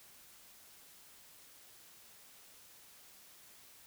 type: silence
effects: white hiss -59 dBFS RMS until 3.86 s